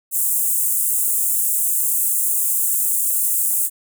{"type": "high-pass noise", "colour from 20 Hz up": "pink", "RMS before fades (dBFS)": -19, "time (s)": [0.11, 3.7], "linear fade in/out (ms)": 50, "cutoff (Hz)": 7800, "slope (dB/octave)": 48, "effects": []}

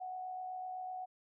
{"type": "tone with amplitude modulation", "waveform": "sine", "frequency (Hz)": 740, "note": "F#5", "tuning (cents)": 0, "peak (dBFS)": -38, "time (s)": [0, 1.06], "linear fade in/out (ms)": 20, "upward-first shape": "sine", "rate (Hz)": 67.9, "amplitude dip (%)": 35, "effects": []}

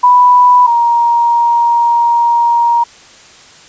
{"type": "tone pair in turn", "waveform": "sine", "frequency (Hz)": [987.8, 941.1], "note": ["B5", "A#5"], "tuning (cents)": [0, 16], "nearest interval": "minor second", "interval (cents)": 84, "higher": "first", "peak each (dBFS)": [-3, -7], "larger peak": "first", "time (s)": [[0.03, 0.67], [0.67, 2.84]], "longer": "second", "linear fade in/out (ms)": 10, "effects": ["white hiss -39 dBFS RMS until 3.68 s", "resampled to 16000 Hz"]}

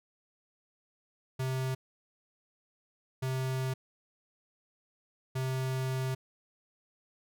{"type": "tone bursts at uneven times", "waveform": "square", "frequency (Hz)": 130.81, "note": "C3", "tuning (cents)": 0, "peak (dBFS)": -31, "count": 3, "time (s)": [[1.39, 1.75], [3.22, 3.74], [5.35, 6.15]], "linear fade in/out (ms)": 10, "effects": []}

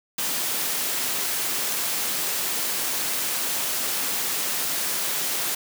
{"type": "high-pass noise", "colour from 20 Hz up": "white", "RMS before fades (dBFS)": -26, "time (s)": [0.18, 5.55], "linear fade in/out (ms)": 5, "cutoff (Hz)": 170, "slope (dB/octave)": 12, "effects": []}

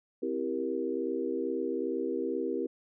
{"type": "chord", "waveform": "sine", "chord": "C dominant seventh", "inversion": "none", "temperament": "equal with one note detuned", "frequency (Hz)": [261.6, 329.6, 392, 470.8], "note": ["C4", "E4", "G4", "Bb4"], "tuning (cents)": [0, 0, 0, 17], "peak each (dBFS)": [-36, -35, -34, -35], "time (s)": [0.22, 2.67], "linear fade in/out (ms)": 10, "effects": []}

